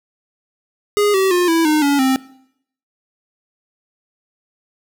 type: tone with pitch steps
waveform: square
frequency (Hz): 413 / 383.1 / 355.4 / 329.7 / 305.8 / 283.7 / 263.2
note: G#4 / G4 / F4 / E4 / D#4 / C#4 / C4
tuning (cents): -10 / -40 / +30 / 0 / -30 / +40 / +10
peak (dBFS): -13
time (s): 0.97-2.16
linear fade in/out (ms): 0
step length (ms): 170
effects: noise-tail reverb RT60 0.7 s tail -20 dB re dry